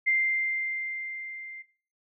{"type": "tone with level ramp", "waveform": "sine", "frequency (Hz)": 2093, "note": "C7", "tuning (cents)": 0, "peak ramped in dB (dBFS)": [-20, -39], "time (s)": [0.06, 1.63], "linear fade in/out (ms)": 20, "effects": ["noise-tail reverb RT60 0.4 s tail -18 dB re dry"]}